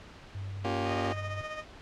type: tone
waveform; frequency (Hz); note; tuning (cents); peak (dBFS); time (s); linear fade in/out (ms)
sine; 98; G2; 0; -35; 0.35-1.41; 0
type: chord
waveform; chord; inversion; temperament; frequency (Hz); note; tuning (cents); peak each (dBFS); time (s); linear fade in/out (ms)
20% pulse; G half-diminished seventh; first; just; 235.2 / 282.2 / 352.8 / 392; Bb3 / Db4 / F4 / G4; +16 / +31 / +18 / 0; -31; 0.64-1.13; 10
type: tone with tremolo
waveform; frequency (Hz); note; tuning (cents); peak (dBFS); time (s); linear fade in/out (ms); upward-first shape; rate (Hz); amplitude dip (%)
15% pulse; 617; D#5; -15; -28; 0.84-1.65; 50; sine; 15; 55
effects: pink hiss -50 dBFS RMS until 1.81 s + low-pass 4000 Hz 12 dB/octave

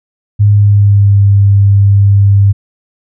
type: tone with pitch glide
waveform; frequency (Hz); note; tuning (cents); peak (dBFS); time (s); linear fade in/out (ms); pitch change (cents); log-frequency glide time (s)
sine; 103.1 to 99.93; G#2 to G2; -12 to +34; -3; 0.39-2.53; 20; -54; 0.49-1.21
effects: none

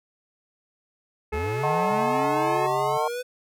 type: harmonic tone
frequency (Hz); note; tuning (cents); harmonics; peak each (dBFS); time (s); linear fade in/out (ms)
430.4; A4; -38; 1 / 2 / 3 / 4 / 5 / 6; -28 / -34 / -39 / -41 / -39 / -41; 1.32-2.67; 10
type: linear sweep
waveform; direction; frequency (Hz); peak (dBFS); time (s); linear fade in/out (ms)
square; up; 65.41 to 504; -29; 1.32-3.23; 20
type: chord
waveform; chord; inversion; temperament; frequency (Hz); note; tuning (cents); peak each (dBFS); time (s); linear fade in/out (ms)
sine; D# diminished seventh; none; just; 622.3 / 746.7 / 896 / 1075.3; D#5 / F#5 / A5 / C6; 0 / +16 / +31 / +47; -28; 1.63-3.08; 5
type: tone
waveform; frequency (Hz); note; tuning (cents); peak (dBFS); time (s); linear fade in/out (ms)
sine; 138.59; C#3; 0; -35; 1.9-2.98; 10
effects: none

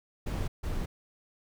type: noise bursts at uneven times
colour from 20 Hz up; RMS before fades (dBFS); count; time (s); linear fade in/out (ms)
brown; -32; 2; 0.26-0.48 / 0.63-0.86; 10
effects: none

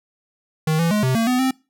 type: tone with pitch steps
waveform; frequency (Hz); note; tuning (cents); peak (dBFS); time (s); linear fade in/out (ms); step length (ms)
square; 156.9 / 167.4 / 210.4 / 129.7 / 227.3 / 251.3 / 261.5; D#3 / E3 / G#3 / C3 / A#3 / B3 / C4; +15 / +27 / +23 / -15 / -43 / +30 / -1; -17; 0.67-1.51; 5; 120
effects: noise-tail reverb RT60 0.3 s tail -24 dB re dry

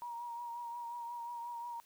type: tone with vibrato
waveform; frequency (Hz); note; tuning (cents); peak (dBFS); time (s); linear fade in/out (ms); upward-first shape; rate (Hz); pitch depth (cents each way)
sine; 947; A#5; +27; -40; 0.02-1.8; 0; triangle; 5.6; 35
effects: white hiss -66 dBFS RMS until 1.85 s

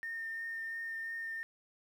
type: tone with vibrato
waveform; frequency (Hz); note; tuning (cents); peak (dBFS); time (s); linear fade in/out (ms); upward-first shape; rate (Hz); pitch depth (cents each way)
triangle; 1821; A#6; -41; -34; 0.03-1.43; 0; triangle; 2.9; 13
effects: tanh soft clip ceiling -35 dBFS + 11-bit

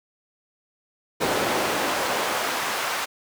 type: noise with high-pass filter sweep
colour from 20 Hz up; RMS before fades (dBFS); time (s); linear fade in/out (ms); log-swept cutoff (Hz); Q
brown; -25; 1.2-3.06; 20; 410 to 1100; 0.77
effects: none

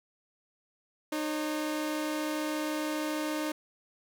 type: tone pair together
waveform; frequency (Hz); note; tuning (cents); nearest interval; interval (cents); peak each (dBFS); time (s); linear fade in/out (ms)
sawtooth; 305.8 / 544.9; D#4 / C#5; -30 / -30; minor seventh; 1000; -27 / -35; 1.12-3.52; 5
effects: none

